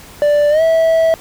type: tone with pitch glide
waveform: triangle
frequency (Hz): 587.3 to 651.7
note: D5 to E5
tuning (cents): 0 to -20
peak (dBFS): -7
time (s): 0.22-1.14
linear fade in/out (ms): 0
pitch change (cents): +180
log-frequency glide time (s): 0.5-0.62
effects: pink hiss -38 dBFS RMS until 1.2 s